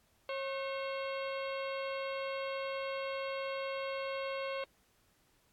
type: harmonic tone with a mistuned harmonic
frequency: 542 Hz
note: C#5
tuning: 39 cents flat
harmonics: 1 / 2 / 3 / 4 / 5 / 6 / 7 / 8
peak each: -37 / -43 / -49 / -46 / -47 / -51 / -56 / -54 dBFS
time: 0.29-4.64 s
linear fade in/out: 2 ms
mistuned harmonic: 3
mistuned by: -110 cents
effects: pink hiss -71 dBFS RMS until 5.52 s + AAC 64 kbps